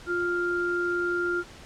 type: tone pair together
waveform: sine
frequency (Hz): 351 / 1396.9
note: F4 / F6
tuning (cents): +9 / 0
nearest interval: 2 octaves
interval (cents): 2391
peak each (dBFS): -27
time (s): 0.06-1.44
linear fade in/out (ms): 50
effects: pink hiss -47 dBFS RMS until 1.65 s + low-pass 7000 Hz 12 dB/octave